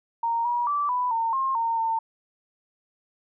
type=tone with pitch steps; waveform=sine; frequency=927 / 961 / 1162 / 992 / 911 / 1066 / 917 / 904 Hz; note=A#5 / B5 / D6 / B5 / A#5 / C6 / A#5 / A5; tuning=-10 / -48 / -19 / +7 / -40 / +32 / -29 / +47 cents; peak=-22 dBFS; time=0.23-1.99 s; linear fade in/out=5 ms; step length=220 ms; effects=none